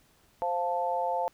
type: chord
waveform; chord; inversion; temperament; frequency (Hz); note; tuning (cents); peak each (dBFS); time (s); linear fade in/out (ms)
sine; F major; second; equal; 523.3 / 698.5 / 880; C5 / F5 / A5; 0 / 0 / 0; -32 / -31 / -30; 0.42-1.28; 0
effects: pink hiss -64 dBFS RMS until 1.33 s